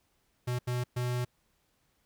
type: tone bursts at uneven times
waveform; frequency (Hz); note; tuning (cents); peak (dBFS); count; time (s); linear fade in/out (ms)
square; 123.47; B2; 0; -30; 3; 0.47-0.59 / 0.67-0.84 / 0.96-1.25; 10
effects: pink hiss -73 dBFS RMS until 2.05 s